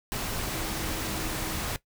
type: tone in noise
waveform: sine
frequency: 318.3 Hz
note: D#4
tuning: 39 cents sharp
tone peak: -39 dBFS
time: 0.55-1.59 s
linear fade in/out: 0 ms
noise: pink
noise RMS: -32 dBFS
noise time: 0.12-1.76 s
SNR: -10 dB
effects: noise-tail reverb RT60 0.1 s tail -17 dB re dry